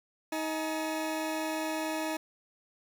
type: tone pair together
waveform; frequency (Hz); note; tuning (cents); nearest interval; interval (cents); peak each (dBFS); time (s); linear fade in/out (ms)
20% pulse; 315.3 / 849; D#4 / G#5; +23 / +38; octave + perfect fourth; 1715; -27 / -34; 0.32-2.17; 5
effects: none